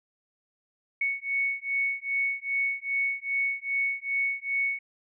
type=beating tone pair; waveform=sine; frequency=2217 / 2219.5 Hz; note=C#7 / C#7; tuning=0 / +2 cents; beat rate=2.5 Hz; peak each=-29 / -29 dBFS; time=1.01-4.79 s; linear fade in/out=5 ms; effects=none